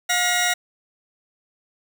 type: tone pair together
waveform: 15% pulse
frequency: 715.1 / 1909 Hz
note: F5 / A#6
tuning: +41 / +41 cents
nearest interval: octave + perfect fourth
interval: 1700 cents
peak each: -15 / -15 dBFS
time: 0.09-0.54 s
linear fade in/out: 10 ms
effects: none